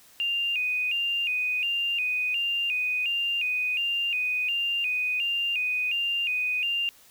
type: tone with vibrato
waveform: sine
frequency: 2637 Hz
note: E7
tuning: in tune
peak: -24 dBFS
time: 0.2-6.89 s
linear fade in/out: 0 ms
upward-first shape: square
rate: 1.4 Hz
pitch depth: 99 cents each way
effects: white hiss -55 dBFS RMS until 7.1 s